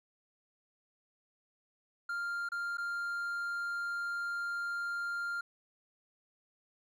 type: tone with dropouts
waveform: triangle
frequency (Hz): 1396.9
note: F6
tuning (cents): 0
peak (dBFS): -32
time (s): 2.09-5.41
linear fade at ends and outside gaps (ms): 5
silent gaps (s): 2.489-2.518 / 2.772-2.781
effects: none